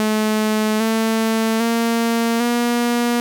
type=tone with pitch steps; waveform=sawtooth; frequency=215.5 / 223.1 / 231 / 239.1 Hz; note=A3 / A3 / A#3 / A#3; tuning=-36 / +24 / -16 / +44 cents; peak=-12 dBFS; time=0-3.2 s; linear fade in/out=0 ms; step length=800 ms; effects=none